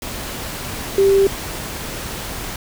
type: tone in noise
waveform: sine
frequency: 392.1 Hz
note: G4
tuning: in tune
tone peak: -10 dBFS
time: 0.98-1.27 s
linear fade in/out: 2 ms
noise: pink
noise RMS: -28 dBFS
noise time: 0.02-2.56 s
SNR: +15 dB
effects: none